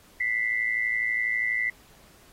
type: tone pair together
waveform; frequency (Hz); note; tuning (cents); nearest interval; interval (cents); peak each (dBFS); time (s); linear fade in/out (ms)
sine; 1980.8 / 2093; B6 / C7; +5 / 0; minor second; 95; -25 / -29; 0.2-1.7; 5
effects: pink hiss -56 dBFS RMS until 2.32 s + AAC 48 kbps